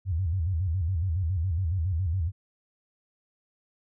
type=tone with vibrato; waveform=sine; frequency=87.31 Hz; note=F2; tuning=in tune; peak=-24 dBFS; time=0.05-2.32 s; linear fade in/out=50 ms; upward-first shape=square; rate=7.2 Hz; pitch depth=150 cents each way; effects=none